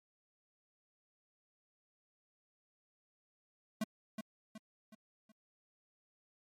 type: tone with echo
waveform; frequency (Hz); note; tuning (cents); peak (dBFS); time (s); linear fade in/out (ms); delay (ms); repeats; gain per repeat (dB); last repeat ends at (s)
square; 217.5; A3; -20; -33; 3.81-3.84; 5; 370; 4; -7; 5.32
effects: MP3 64 kbps